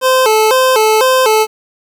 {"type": "tone with vibrato", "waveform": "25% pulse", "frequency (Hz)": 474.3, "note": "A#4", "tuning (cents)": 30, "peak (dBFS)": -4, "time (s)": [0.01, 1.47], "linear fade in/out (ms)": 50, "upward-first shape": "square", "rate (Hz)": 2, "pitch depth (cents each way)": 150, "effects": ["7-bit"]}